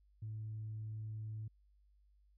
sine tone, 108.7 Hz, A2, 21 cents flat, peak -40 dBFS, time 0.22-1.48 s, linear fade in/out 5 ms, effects tanh soft clip ceiling -37 dBFS + added 50 Hz sine -66 dBFS peak until 2.37 s

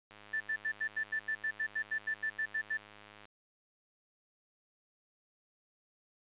click train, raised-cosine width 0.3 ms, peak -37 dBFS, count 328, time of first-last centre 0.11-3.254 s, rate 104 Hz
sine tone bursts, 1764 Hz, A6, 4 cents sharp, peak -31 dBFS, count 16, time 0.33-2.775 s, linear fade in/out 10 ms, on 75 ms, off 83 ms
effects resampled to 8000 Hz

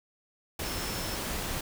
sine tone in noise, 5310 Hz, E8, 12 cents sharp, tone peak -42 dBFS, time 0.64-1.16 s, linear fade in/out 5 ms, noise pink, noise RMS -34 dBFS, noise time 0.59-1.61 s, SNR -11 dB, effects none

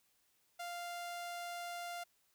sawtooth tone, 697 Hz, F5, 4 cents flat, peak -38 dBFS, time 0.59-2.04 s, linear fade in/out 10 ms, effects white hiss -75 dBFS RMS until 2.34 s

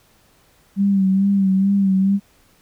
sine tone with vibrato, 194.7 Hz, G3, 12 cents flat, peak -13 dBFS, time 0.76-2.2 s, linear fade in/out 50 ms, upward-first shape sine, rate 2.3 Hz, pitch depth 45 cents each way, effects pink hiss -56 dBFS RMS until 2.61 s

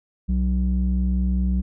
square tone with low-pass filter, 62.5 Hz, B1, 21 cents sharp, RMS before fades -21 dBFS, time 0.28-1.62 s, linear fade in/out 20 ms, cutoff 160 Hz, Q 4.5, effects none

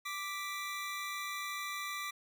25% pulse tone pair together, 1174.7 / 1975.6 Hz, D6 / B6, 0 / 0 cents, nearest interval major sixth, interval 900 cents, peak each -36 / -38 dBFS, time 0.05-2.11 s, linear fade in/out 10 ms, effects none

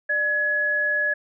sine tone pair together, 597 / 1688.6 Hz, D5 / G#6, +28 / +28 cents, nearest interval octave + tritone, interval 1800 cents, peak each -30 / -20 dBFS, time 0.09-1.14 s, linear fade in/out 10 ms, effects none

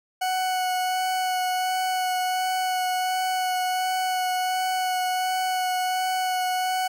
40% pulse tone with vibrato, 740 Hz, F#5, in tune, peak -22 dBFS, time 0.21-6.88 s, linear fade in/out 10 ms, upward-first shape sine, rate 1.4 Hz, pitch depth 11 cents each way, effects none

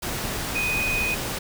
sine tone in noise, 2493 Hz, D#7, 3 cents sharp, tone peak -23 dBFS, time 0.55-1.15 s, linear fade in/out 10 ms, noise pink, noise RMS -29 dBFS, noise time 0.02-1.39 s, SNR +3 dB, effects none

